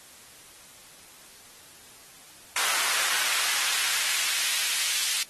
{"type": "noise with high-pass filter sweep", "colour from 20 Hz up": "pink", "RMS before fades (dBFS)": -27, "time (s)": [2.56, 5.23], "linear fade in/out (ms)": 2, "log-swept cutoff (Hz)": [1200, 2900], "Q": 0.96, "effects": ["white hiss -50 dBFS RMS until 5.29 s", "AAC 32 kbps"]}